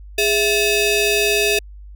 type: ring-modulated tone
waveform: sawtooth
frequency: 1077 Hz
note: C6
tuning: 50 cents sharp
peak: -8 dBFS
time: 0.18-1.59 s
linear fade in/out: 5 ms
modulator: 1490 Hz
effects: added 50 Hz sine -35 dBFS peak until 1.95 s